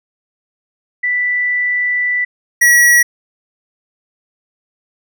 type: tone pair in turn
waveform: sine / square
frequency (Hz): 1975.5 / 1924.8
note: B6 / B6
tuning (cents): 0 / -45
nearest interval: unison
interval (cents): 45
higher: first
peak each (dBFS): -13 / -7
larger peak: second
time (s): 1.03-2.25 / 2.61-3.03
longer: first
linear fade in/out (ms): 10
effects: none